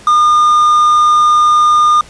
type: tone with quantisation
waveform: triangle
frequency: 1214 Hz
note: D#6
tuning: 43 cents flat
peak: -4 dBFS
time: 0.07-2.01 s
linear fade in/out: 2 ms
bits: 5
effects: pink hiss -38 dBFS RMS until 2.09 s + resampled to 22050 Hz